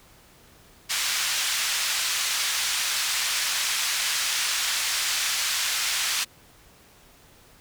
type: band-pass noise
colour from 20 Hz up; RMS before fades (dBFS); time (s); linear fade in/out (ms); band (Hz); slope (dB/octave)
white; -26; 0.89-6.25; 20; 1400 to 6400; 12
effects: pink hiss -54 dBFS RMS until 7.6 s